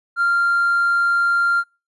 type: tone with hard clipping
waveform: triangle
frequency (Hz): 1390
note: F6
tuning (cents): -9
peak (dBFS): -14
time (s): 0.16-1.64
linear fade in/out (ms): 50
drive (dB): 2
effects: noise-tail reverb RT60 0.3 s tail -26 dB re dry + resampled to 24000 Hz